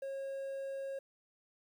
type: tone with quantisation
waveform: triangle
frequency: 544 Hz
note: C#5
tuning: 33 cents flat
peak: -36 dBFS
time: 0.02-0.99 s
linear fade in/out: 5 ms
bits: 11
effects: none